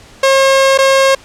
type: tone with dropouts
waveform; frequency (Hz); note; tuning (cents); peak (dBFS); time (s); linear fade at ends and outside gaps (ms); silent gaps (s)
sawtooth; 539; C#5; -49; -3; 0.23-1.15; 5; 0.777-0.786
effects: pink hiss -40 dBFS RMS until 1.24 s + low-pass 8000 Hz 12 dB/octave